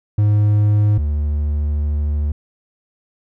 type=tone pair in turn; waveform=triangle; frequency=104.5 / 73.89 Hz; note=G#2 / D2; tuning=+11 / +11 cents; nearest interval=tritone; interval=600 cents; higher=first; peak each=-9 / -14 dBFS; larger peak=first; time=0.18-0.98 / 0.98-2.32 s; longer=second; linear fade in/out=5 ms; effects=none